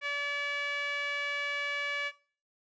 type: tone with band-pass filter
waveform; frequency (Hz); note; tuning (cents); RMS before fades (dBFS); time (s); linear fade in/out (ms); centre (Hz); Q
sawtooth; 574; D5; -40; -33; 0.01-2.12; 50; 2100; 3.3
effects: noise-tail reverb RT60 0.4 s tail -18 dB re dry + resampled to 16000 Hz